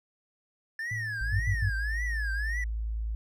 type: tone with vibrato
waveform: triangle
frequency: 1760 Hz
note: A6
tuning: in tune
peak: -30 dBFS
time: 0.79-2.64 s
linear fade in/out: 2 ms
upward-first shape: triangle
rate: 1.8 Hz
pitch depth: 220 cents each way
type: tone with exponential decay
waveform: sine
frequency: 110.3 Hz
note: A2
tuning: 5 cents sharp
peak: -32 dBFS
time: 0.91-2.34 s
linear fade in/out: 5 ms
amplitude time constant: 310 ms
type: tone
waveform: sine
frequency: 54.9 Hz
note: A1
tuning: 3 cents flat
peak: -29 dBFS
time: 1.21-3.15 s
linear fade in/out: 0 ms
type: tone bursts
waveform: sine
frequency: 97.7 Hz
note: G2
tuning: 5 cents flat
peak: -24 dBFS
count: 3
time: 1.32-1.697 s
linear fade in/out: 10 ms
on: 79 ms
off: 70 ms
effects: none